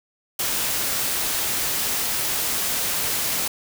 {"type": "noise", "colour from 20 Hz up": "white", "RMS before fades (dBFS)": -24, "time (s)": [0.39, 3.48], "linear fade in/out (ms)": 5, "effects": []}